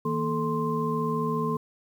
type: tone cluster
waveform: sine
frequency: 160.3 / 234.7 / 435.8 / 1047 Hz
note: E3 / A#3 / A4 / C6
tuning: -48 / +12 / -17 / +1 cents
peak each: -30 dBFS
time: 0.05-1.57 s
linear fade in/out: 5 ms
effects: 9-bit